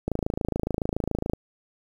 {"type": "click train", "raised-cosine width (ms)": 2, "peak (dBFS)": -12, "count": 35, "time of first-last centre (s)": [0.08, 1.335], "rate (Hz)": 27.1, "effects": ["8-bit"]}